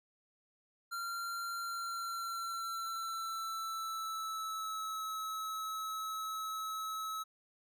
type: tone with pitch glide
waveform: square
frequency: 1378 to 1293.2 Hz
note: F6 to E6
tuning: -24 to -34 cents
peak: -38 dBFS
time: 0.91-7.24 s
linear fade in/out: 20 ms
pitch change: -110 cents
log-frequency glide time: 1.58-5.04 s
effects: none